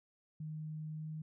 sine tone with pitch glide, 155 to 155.99 Hz, D#3 to D#3, -6 to +5 cents, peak -40 dBFS, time 0.4-1.22 s, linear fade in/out 5 ms, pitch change +11 cents, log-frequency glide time 0.92-1.09 s, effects none

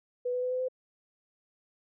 sine tone with pitch steps, 493.9 / 498.5 / 503.1 / 507.8 / 512.5 Hz, B4 / B4 / B4 / B4 / C5, 0 / +16 / +32 / +48 / -36 cents, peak -28 dBFS, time 0.25-0.685 s, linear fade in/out 10 ms, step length 87 ms, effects none

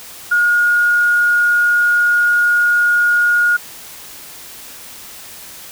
sine tone, 1434 Hz, F6, 45 cents sharp, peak -10 dBFS, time 0.31-3.57 s, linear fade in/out 10 ms, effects white hiss -35 dBFS RMS until 5.71 s

